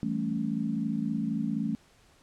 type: chord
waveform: sine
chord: A dominant seventh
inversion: second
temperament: equal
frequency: 164.81 / 196 / 220 / 277.2 Hz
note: E3 / G3 / A3 / C#4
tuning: 0 / 0 / 0 / 0 cents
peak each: -35 / -35 / -30 / -34 dBFS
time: 0.03-1.75 s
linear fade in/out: 0 ms
effects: pink hiss -61 dBFS RMS until 2.22 s + low-pass 9000 Hz 12 dB/octave